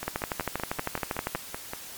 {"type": "two click trains", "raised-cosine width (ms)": 0.5, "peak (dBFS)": [-12, -17], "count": [17, 10], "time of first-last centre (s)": [[0.08, 1.35], [0.03, 1.735]], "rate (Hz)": [12.6, 5.28], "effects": ["white hiss -42 dBFS RMS until 1.97 s", "MP3 96 kbps"]}